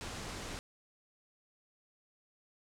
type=low-pass noise; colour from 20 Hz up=pink; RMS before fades=-43 dBFS; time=0.01-0.59 s; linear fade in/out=0 ms; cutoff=8800 Hz; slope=24 dB/octave; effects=none